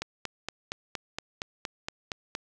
click train, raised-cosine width 0.2 ms, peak -15 dBFS, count 11, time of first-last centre 0.02-2.351 s, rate 4.29 Hz, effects none

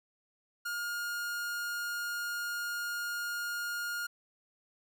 45% pulse tone, 1420 Hz, F6, 28 cents sharp, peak -34 dBFS, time 0.65-4.07 s, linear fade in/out 10 ms, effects none

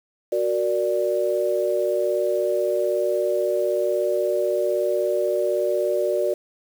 sine chord, Gb augmented, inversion none, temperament equal, 370 / 466.2 / 587.3 Hz, Gb4 / Bb4 / D5, 0 / 0 / 0 cents, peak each -24 / -26 / -22 dBFS, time 0.32-6.34 s, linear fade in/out 5 ms, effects 7-bit

